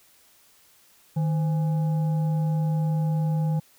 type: tone with frequency modulation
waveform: sine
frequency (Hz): 156.1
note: D#3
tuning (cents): +6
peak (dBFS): -21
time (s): 1.16-3.6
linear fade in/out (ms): 10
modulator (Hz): 673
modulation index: 0.26
effects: white hiss -58 dBFS RMS until 3.78 s